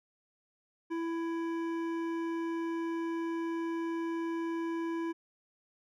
sine tone with hard clipping, 332.1 Hz, E4, 13 cents sharp, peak -34 dBFS, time 0.9-5.13 s, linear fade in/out 20 ms, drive 12 dB, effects none

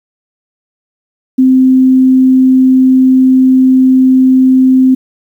sine tone, 259.6 Hz, C4, 13 cents flat, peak -3 dBFS, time 1.38-4.95 s, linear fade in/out 10 ms, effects 7-bit

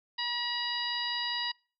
harmonic tone with a mistuned harmonic, 965 Hz, B5, 40 cents flat, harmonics 1 / 2 / 3 / 4 / 5, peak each -38 / -37 / -37 / -36 / -36 dBFS, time 0.18-1.52 s, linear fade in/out 10 ms, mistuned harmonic 2, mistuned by -17 cents, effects noise-tail reverb RT60 0.4 s tail -26 dB re dry

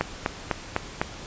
click train, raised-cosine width 0.5 ms, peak -7 dBFS, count 5, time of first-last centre 0.01-1.015 s, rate 3.98 Hz, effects pink hiss -40 dBFS RMS until 1.26 s + resampled to 16000 Hz

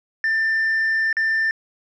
sine tone with dropouts, 1786 Hz, A6, 25 cents sharp, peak -15 dBFS, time 0.24-1.51 s, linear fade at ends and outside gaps 1 ms, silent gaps 1.128-1.168 s, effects tanh soft clip ceiling -16 dBFS

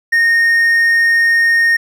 triangle tone, 1847 Hz, A#6, 16 cents flat, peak -7 dBFS, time 0.12-1.77 s, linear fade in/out 10 ms, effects none

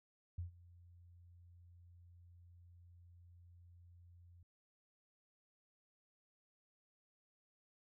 sine tone with ADSR envelope, 87.31 Hz, F2, in tune, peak -38 dBFS, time 0.38-4.43 s, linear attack 6 ms, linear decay 120 ms, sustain -21 dB, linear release 3 ms, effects none

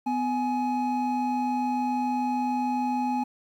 triangle tone pair together, 250.7 / 839 Hz, B3 / G#5, +26 / +17 cents, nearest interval octave + major sixth, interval 2091 cents, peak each -25 dBFS, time 0.06-3.24 s, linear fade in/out 10 ms, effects 10-bit

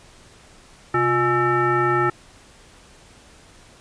sine tone with frequency modulation, 839 Hz, G#5, 17 cents sharp, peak -16 dBFS, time 0.94-2.1 s, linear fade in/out 5 ms, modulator 485 Hz, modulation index 1.8, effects pink hiss -49 dBFS RMS until 3.8 s + resampled to 22050 Hz

